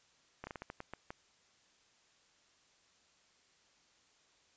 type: slowing click train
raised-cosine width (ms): 0.5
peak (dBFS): -28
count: 9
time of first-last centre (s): 0.44-1.105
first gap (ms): 30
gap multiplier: 1.28
effects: white hiss -69 dBFS RMS until 4.56 s + resampled to 16000 Hz